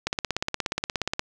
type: click train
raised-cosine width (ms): 0.2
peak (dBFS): -8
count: 20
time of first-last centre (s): 0.07-1.194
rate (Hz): 16.9
effects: none